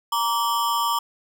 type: ring-modulated tone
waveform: square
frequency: 1046.5 Hz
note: C6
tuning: in tune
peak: -18 dBFS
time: 0.12-0.99 s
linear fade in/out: 5 ms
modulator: 113 Hz
effects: none